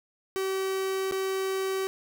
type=tone with dropouts; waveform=45% pulse; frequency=383 Hz; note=G4; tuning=40 cents flat; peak=-27 dBFS; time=0.36-1.87 s; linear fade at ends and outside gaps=0 ms; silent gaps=1.112-1.122 s; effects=none